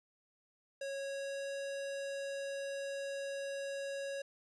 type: tone with pitch glide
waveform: square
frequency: 550 to 553.8 Hz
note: C#5 to C#5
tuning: -14 to -2 cents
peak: -39 dBFS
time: 0.81-4.22 s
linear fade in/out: 5 ms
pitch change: +12 cents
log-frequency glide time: 0.92-1.54 s
effects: resampled to 22050 Hz